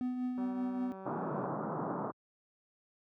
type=tone with tremolo; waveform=triangle; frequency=250.7 Hz; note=B3; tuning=26 cents sharp; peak=-29 dBFS; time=0.01-0.92 s; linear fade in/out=0 ms; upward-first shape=triangle; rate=5.2 Hz; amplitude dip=45%
type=click train; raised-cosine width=1 ms; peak=-34 dBFS; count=207; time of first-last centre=0.38-1.459 s; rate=191 Hz
type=band-pass noise; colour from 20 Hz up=pink; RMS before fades=-37 dBFS; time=1.05-2.12 s; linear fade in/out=20 ms; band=140 to 1300 Hz; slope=48 dB/octave
effects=high-pass 60 Hz 12 dB/octave